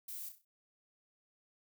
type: noise with echo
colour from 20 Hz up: violet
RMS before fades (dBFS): -45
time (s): 0.08-0.29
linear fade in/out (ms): 5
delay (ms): 32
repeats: 5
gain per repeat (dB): -7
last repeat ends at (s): 0.45
effects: none